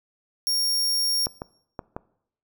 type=tone; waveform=sawtooth; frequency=5550 Hz; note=F8; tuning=12 cents flat; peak=-19 dBFS; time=0.47-1.26 s; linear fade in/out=0 ms
type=clicks; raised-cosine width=1 ms; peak=-17 dBFS; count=4; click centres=1.269 / 1.419 / 1.792 / 1.965 s
effects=noise-tail reverb RT60 0.7 s tail -22 dB re dry